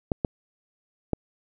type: clicks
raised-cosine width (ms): 2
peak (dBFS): -10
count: 3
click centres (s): 0.118 / 0.248 / 1.133
effects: none